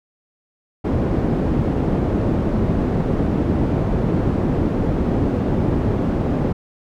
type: low-pass noise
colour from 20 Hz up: white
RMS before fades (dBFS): -19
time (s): 0.84-6.53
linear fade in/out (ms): 10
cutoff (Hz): 300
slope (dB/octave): 12
effects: none